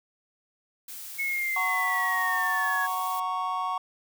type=noise; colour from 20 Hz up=blue; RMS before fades=-40 dBFS; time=0.88-3.2 s; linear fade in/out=5 ms
type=linear sweep; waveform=sine; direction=down; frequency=2196 to 1657 Hz; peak=-26 dBFS; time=1.18-2.87 s; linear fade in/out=20 ms
type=chord; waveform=triangle; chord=F# major; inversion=none; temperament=just; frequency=740 / 925 / 1110 Hz; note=F#5 / A#5 / C#6; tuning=0 / -14 / +2 cents; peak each=-31 / -32 / -27 dBFS; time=1.56-3.78 s; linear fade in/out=5 ms
effects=none

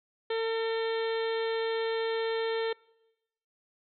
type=harmonic tone; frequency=451.3 Hz; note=A4; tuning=44 cents sharp; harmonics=1 / 2 / 3 / 4 / 5 / 6 / 7 / 8 / 9; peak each=-28 / -39 / -43 / -41 / -45 / -52 / -44 / -45 / -47 dBFS; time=0.3-2.73 s; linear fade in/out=5 ms; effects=noise-tail reverb RT60 1.0 s tail -25 dB re dry

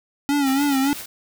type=tone with vibrato; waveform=square; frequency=277.2 Hz; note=C#4; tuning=in tune; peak=-18 dBFS; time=0.29-0.93 s; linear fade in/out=0 ms; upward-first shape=sine; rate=3.5 Hz; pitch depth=79 cents each way
type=noise with tremolo; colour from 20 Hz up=white; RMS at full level=-33 dBFS; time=0.46-1.06 s; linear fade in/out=5 ms; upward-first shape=sine; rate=8.1 Hz; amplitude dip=40%
effects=none

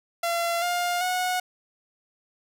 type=tone with pitch steps; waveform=sawtooth; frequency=682 / 706.1 / 730.9 Hz; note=F5 / F5 / F#5; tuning=-41 / +19 / -21 cents; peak=-20 dBFS; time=0.23-1.4 s; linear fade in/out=5 ms; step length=390 ms; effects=none

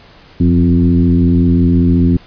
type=tone with frequency modulation; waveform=sine; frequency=174.61 Hz; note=F3; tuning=in tune; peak=-7 dBFS; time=0.4-2.17 s; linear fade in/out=5 ms; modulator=85.4 Hz; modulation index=1.4; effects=pink hiss -42 dBFS RMS until 2.26 s + resampled to 11025 Hz

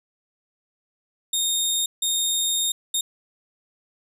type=tone bursts at uneven times; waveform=20% pulse; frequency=3687 Hz; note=A#7; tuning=20 cents flat; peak=-15 dBFS; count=3; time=1.33-1.86 / 2.02-2.72 / 2.94-3.01 s; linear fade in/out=5 ms; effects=none

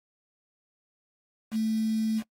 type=tone with quantisation; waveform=sine; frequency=220 Hz; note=A3; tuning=in tune; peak=-24 dBFS; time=1.51-2.23 s; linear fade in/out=50 ms; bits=7; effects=noise-tail reverb RT60 0.1 s tail -23 dB re dry + AAC 48 kbps

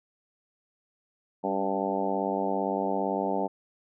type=harmonic tone with a mistuned harmonic; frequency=97.7 Hz; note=G2; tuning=5 cents flat; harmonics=2 / 3 / 4 / 5 / 6 / 7 / 8 / 9; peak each=-34 / -34 / -34 / -34 / -34 / -34 / -34 / -34 dBFS; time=1.43-3.48 s; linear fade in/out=20 ms; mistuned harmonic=3; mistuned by=-44 cents; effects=none

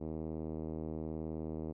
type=tone with low-pass filter; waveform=5% pulse; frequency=79 Hz; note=D#2; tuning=27 cents sharp; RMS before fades=-40 dBFS; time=0-1.73 s; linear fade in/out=20 ms; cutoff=360 Hz; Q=1.1; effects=none

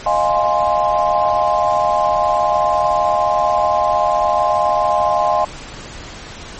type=chord; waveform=sine; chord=F minor seventh; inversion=third; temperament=equal with one note detuned; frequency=618 / 698.5 / 830.6 / 1046.5 Hz; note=Eb5 / F5 / Ab5 / C6; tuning=-12 / 0 / 0 / 0 cents; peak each=-18 dBFS; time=0.06-5.45 s; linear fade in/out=5 ms; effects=pink hiss -33 dBFS RMS until 6.59 s + MP3 32 kbps

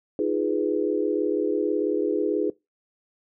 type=chord; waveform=sine; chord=F half-diminished seventh; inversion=third; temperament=equal; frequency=311.1 / 349.2 / 415.3 / 493.9 Hz; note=Eb4 / F4 / Ab4 / Cb5; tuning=0 / 0 / 0 / 0 cents; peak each=-27 / -28 / -25 / -29 dBFS; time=0.19-2.5 s; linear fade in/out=2 ms; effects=noise-tail reverb RT60 0.2 s tail -21 dB re dry

